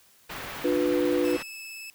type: low-pass noise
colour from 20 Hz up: white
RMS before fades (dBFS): -38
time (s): 0.29-1.43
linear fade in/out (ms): 10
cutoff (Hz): 2300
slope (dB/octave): 12
type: noise with tremolo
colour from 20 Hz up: violet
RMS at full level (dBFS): -44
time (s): 0.3-1.34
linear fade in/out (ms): 20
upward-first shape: sine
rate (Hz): 16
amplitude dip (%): 40
type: chord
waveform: sine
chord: B diminished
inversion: first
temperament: just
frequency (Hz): 296.3 / 355.6 / 493.9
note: D4 / F4 / B4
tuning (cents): +15 / +31 / 0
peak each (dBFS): -26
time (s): 0.64-1.37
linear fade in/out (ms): 10
type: tone with vibrato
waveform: sawtooth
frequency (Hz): 2610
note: E7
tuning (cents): -18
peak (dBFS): -35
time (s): 1.25-1.9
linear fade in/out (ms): 0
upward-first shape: triangle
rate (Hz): 18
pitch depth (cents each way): 15
effects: white hiss -59 dBFS RMS until 1.94 s

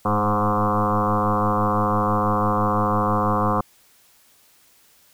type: tone with frequency modulation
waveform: sine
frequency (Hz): 627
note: D#5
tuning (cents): +13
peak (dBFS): -17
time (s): 0.05-3.61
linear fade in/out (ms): 5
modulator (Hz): 105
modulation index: 5.7
effects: white hiss -56 dBFS RMS until 5.13 s

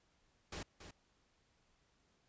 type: noise with echo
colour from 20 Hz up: pink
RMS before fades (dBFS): -45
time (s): 0.52-0.63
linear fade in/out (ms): 5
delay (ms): 280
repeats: 1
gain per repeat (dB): -9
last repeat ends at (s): 0.91
effects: pink hiss -75 dBFS RMS until 2.28 s + resampled to 16000 Hz

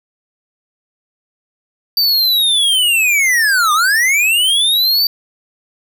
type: linear two-way sweep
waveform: square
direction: down then up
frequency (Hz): 4651 to 1178 to 4651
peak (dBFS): -11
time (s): 1.97-5.07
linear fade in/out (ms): 2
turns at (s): 3.73
effects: none

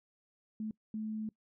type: tone bursts at uneven times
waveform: sine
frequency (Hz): 216.9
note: A3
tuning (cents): -25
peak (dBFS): -35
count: 2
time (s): 0.6-0.71 / 0.94-1.29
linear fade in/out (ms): 2
effects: noise-tail reverb RT60 0.1 s tail -22 dB re dry

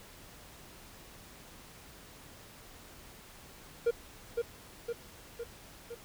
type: tone with echo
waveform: triangle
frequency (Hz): 470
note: A#4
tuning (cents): +14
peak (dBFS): -22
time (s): 3.86-3.91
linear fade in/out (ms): 10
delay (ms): 510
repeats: 4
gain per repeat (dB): -4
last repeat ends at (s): 5.95
effects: pink hiss -53 dBFS RMS until 6.04 s

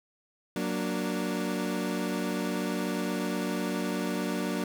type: chord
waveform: 30% pulse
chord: Gb augmented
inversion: none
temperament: equal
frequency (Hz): 185 / 233.1 / 293.7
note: Gb3 / Bb3 / D4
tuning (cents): 0 / 0 / 0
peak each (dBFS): -30 / -31 / -31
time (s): 0.56-4.64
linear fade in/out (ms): 2
effects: none

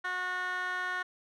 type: tone with band-pass filter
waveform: 15% pulse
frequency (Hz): 364.6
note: F#4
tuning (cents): -25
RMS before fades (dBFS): -34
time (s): 0.04-1.03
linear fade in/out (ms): 10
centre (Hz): 1700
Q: 3.2
effects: none

